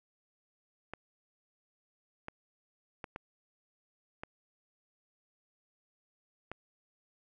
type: clicks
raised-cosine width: 0.5 ms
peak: -25 dBFS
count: 6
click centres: 0.936 / 2.284 / 3.042 / 3.161 / 4.235 / 6.516 s
effects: none